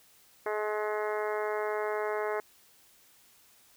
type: harmonic tone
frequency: 212 Hz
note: G#3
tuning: 36 cents sharp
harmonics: 2 / 3 / 4 / 5 / 6 / 7 / 8 / 9 / 10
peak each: -32 / -36 / -38 / -40 / -42 / -43 / -44 / -45 / -46 dBFS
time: 0.46-2.4 s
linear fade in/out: 2 ms
effects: white hiss -61 dBFS RMS until 3.76 s